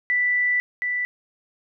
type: tone pair in turn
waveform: sine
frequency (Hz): 1975.5 / 1975.5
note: B6 / B6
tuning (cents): 0 / 0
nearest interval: unison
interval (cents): 0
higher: neither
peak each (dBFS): -18 / -22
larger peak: first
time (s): 0.1-0.6 / 0.82-1.05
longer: first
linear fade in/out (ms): 0
effects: none